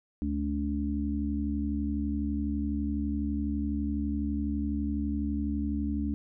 harmonic tone, 72 Hz, D2, 34 cents flat, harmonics 1 / 3 / 4, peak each -32 / -32 / -32 dBFS, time 0.22-6.14 s, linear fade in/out 0 ms, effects none

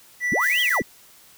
triangle tone, 1966 Hz, B6, 8 cents flat, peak -19 dBFS, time 0.2-0.83 s, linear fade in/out 50 ms
sine linear two-way sweep, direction up then down, 130.81 to 3324 to 130.81 Hz, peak -21 dBFS, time 0.32-0.82 s, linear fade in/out 2 ms, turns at 0.61 s
blue noise, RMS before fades -33 dBFS, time 0.39-0.8 s, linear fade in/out 50 ms
effects white hiss -51 dBFS RMS until 1.37 s

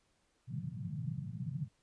white band-pass noise, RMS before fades -40 dBFS, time 0.47-1.69 s, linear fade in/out 50 ms, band 110 to 170 Hz, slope 48 dB/octave, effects pink hiss -75 dBFS RMS until 1.82 s + resampled to 22050 Hz

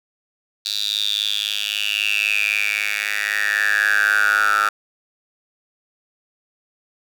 10% pulse tone with high-pass filter sweep, 103.83 Hz, G#2, in tune, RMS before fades -20 dBFS, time 0.65-4.69 s, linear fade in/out 5 ms, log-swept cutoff 4100 to 1300 Hz, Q 9.6, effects none

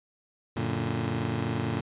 20% pulse chord, Gb augmented, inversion none, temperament just, 92.5 / 115.62 / 144.53 Hz, Gb2 / Bb2 / D3, 0 / -14 / -27 cents, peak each -30 / -25 / -28 dBFS, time 0.56-1.81 s, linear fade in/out 10 ms, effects resampled to 8000 Hz

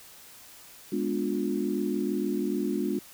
sine chord, G# diminished seventh, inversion none, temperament equal with one note detuned, 207.7 / 246.9 / 293.7 / 356.2 Hz, G#3 / B3 / D4 / F4, 0 / 0 / 0 / +34 cents, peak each -31 / -33 / -31 / -31 dBFS, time 0.92-2.99 s, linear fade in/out 5 ms, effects white hiss -50 dBFS RMS until 3.13 s

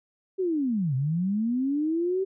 sine linear two-way sweep, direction down then up, 389.5 to 125.8 to 389.5 Hz, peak -23 dBFS, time 0.38-2.25 s, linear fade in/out 20 ms, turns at 0.95 s, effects none

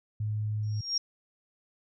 sine tone, 106.6 Hz, G#2, 46 cents sharp, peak -28 dBFS, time 0.2-0.81 s, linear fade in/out 5 ms
sine tone with exponential growth, 5580 Hz, F8, 2 cents flat, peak -23 dBFS, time 0.63-0.98 s, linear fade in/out 5 ms, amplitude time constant 76 ms
effects none

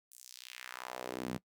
sawtooth tone with high-pass filter sweep, 62.7 Hz, B1, 27 cents sharp, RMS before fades -44 dBFS, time 0.11-1.38 s, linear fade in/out 10 ms, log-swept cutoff 9800 to 170 Hz, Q 1.7, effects noise-tail reverb RT60 0.1 s tail -21 dB re dry

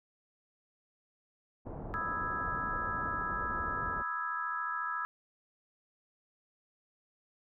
pink low-pass noise, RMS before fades -42 dBFS, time 1.65-4.03 s, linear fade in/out 20 ms, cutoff 940 Hz, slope 24 dB/octave
sine chord, E major seventh, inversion second, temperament equal, 987.8 / 1244.5 / 1318.5 / 1661.2 Hz, B5 / D#6 / E6 / G#6, 0 / 0 / 0 / 0 cents, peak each -41 / -41 / -36 / -38 dBFS, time 1.94-5.05 s, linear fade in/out 0 ms
effects none

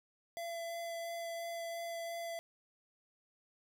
square tone with vibrato, 675 Hz, E5, 41 cents sharp, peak -40 dBFS, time 0.37-2.39 s, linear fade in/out 0 ms, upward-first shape sine, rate 2.9 Hz, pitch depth 10 cents each way, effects none

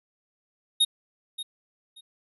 square tone with echo, 3729 Hz, A#7, in tune, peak -18 dBFS, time 0.8-0.85 s, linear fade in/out 10 ms, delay 580 ms, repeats 2, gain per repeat -14 dB, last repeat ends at 2.01 s, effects resampled to 32000 Hz

